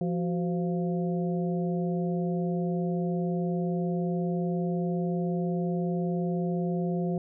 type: harmonic tone with a mistuned harmonic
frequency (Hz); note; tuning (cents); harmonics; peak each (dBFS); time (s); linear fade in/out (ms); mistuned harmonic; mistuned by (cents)
173.4; F3; -12; 1 / 2 / 3 / 4; -27 / -33 / -37 / -39; 0.01-7.18; 2; 2; +110
effects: none